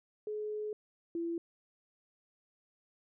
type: tone pair in turn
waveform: sine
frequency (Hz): 424.3 / 336.8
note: G#4 / E4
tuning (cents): +37 / +37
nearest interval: major third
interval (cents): 400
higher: first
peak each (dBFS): -35 / -33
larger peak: second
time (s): 0.27-0.73 / 1.15-1.38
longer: first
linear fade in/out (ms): 2
effects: none